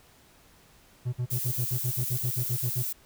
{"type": "tone bursts", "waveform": "triangle", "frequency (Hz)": 123.47, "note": "B2", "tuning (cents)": 0, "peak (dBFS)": -24, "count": 14, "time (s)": [1.05, 2.834], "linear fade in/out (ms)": 20, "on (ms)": 81, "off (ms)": 50}
{"type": "noise", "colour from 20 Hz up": "violet", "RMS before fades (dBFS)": -32, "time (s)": [1.3, 2.93], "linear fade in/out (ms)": 10}
{"effects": ["pink hiss -58 dBFS RMS until 3.05 s"]}